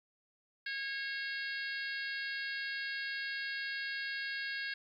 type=harmonic tone with a mistuned harmonic; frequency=546 Hz; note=C#5; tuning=26 cents flat; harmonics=3 / 4 / 5 / 6 / 7 / 8 / 9; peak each=-38 / -45 / -47 / -50 / -50 / -47 / -49 dBFS; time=0.66-4.74 s; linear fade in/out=5 ms; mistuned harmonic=9; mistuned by=-19 cents; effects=12-bit